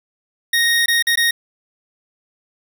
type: tone with dropouts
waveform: 25% pulse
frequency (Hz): 1864.7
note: A#6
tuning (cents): 0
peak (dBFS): -10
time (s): 0.53-1.31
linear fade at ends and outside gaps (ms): 5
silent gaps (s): 0.86-0.881 / 1.025-1.069 / 1.157-1.173
effects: none